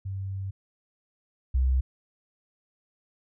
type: tone pair in turn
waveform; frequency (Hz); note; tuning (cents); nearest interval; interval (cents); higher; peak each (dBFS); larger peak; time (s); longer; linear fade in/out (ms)
sine; 96.7 / 64.54; G2 / C2; -23 / -23; perfect fifth; 700; first; -30 / -20; second; 0.05-0.51 / 1.54-1.81; first; 10
effects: none